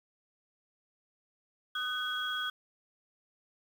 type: tone cluster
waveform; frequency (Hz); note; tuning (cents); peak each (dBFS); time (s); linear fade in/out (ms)
sine; 1243 / 1503 / 3310; D#6 / F#6 / G#7; -2 / +27 / -6; -38 / -35 / -35; 1.75-2.5; 5
effects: tanh soft clip ceiling -22 dBFS + 9-bit